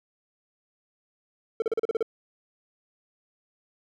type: tone bursts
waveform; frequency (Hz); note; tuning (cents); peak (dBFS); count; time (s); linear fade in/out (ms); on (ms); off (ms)
triangle; 449; A4; +35; -20; 8; 1.6-2.027; 2; 21; 37
effects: none